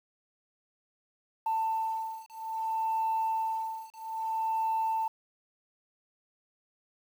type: beating tone pair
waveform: sine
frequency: 890 / 890.61 Hz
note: A5 / A5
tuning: +20 / +21 cents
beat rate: 0.61 Hz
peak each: -31 dBFS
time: 1.46-5.08 s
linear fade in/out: 5 ms
effects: tanh soft clip ceiling -23 dBFS + 9-bit